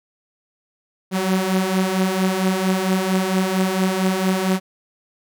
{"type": "beating tone pair", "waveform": "sawtooth", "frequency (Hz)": [185, 189.4], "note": ["F#3", "F#3"], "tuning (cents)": [0, 41], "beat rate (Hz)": 4.4, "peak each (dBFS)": [-19, -15], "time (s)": [1.11, 4.6], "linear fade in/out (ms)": 50, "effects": []}